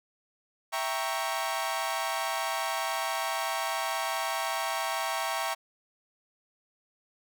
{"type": "chord", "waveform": "sawtooth", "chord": "E diminished seventh", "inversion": "none", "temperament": "equal", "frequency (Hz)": [659.3, 784, 932.3, 1108.7], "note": ["E5", "G5", "Bb5", "Db6"], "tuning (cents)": [0, 0, 0, 0], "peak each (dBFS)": -31, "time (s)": [0.72, 5.55], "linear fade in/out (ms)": 20, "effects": []}